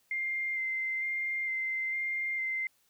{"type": "tone with vibrato", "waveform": "sine", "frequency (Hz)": 2093, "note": "C7", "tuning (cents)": 0, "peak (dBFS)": -30, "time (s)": [0.11, 2.67], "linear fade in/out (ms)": 2, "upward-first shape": "square", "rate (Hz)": 1.1, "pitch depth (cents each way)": 12, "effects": ["white hiss -70 dBFS RMS until 2.89 s"]}